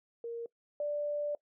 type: tone pair in turn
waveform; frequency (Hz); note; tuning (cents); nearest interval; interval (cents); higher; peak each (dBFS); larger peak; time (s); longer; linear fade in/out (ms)
sine; 466.2 / 587.4; A#4 / D5; 0 / 0; major third; 400; second; -36 / -31; second; 0.24-0.46 / 0.8-1.35; second; 2
effects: noise-tail reverb RT60 0.1 s tail -22 dB re dry